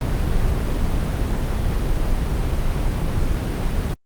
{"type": "noise", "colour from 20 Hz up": "brown", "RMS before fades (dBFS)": -20, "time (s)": [0.01, 3.94], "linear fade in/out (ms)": 2, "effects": ["Opus 32 kbps"]}